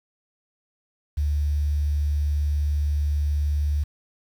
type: tone with quantisation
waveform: sine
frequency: 73.42 Hz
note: D2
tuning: in tune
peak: -20 dBFS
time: 1.17-3.84 s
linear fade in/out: 10 ms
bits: 8
effects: none